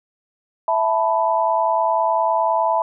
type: chord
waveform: sine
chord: E suspended fourth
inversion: none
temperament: just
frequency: 659.3 / 879 / 988.9 Hz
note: E5 / A5 / B5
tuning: 0 / -2 / +2 cents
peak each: -20 dBFS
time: 0.68-2.82 s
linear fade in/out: 2 ms
effects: none